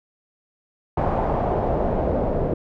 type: noise with low-pass filter sweep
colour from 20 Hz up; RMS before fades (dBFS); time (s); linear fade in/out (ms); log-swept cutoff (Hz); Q
pink; -22; 0.97-2.54; 5; 840 to 550; 2.4
effects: none